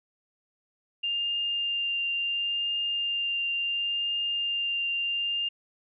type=tone with vibrato; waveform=sine; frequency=2800 Hz; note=F7; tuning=4 cents sharp; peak=-26 dBFS; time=1.03-5.49 s; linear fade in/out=10 ms; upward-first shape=triangle; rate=0.71 Hz; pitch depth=10 cents each way; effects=none